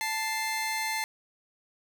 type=tone pair together; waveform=sawtooth; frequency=880 / 2093 Hz; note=A5 / C7; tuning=0 / 0 cents; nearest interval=octave + minor third; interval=1500 cents; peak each=-28 dBFS; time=0.01-1.04 s; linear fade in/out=0 ms; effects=none